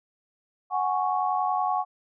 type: chord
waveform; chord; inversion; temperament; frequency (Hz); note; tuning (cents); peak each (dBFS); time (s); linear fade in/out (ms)
sine; F# suspended second; none; equal; 740 / 830.6 / 1108.7; F#5 / G#5 / C#6; 0 / 0 / 0; -26 / -28 / -28; 0.7-1.85; 50
effects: none